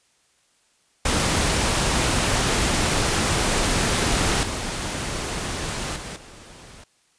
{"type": "noise with level steps", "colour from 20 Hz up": "pink", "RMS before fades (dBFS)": [-21, -28, -34, -44], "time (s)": [1.05, 6.84], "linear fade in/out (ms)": 5, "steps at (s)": [4.43, 5.96, 6.16], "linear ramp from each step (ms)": 2, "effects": ["white hiss -63 dBFS RMS until 7.18 s", "resampled to 22050 Hz"]}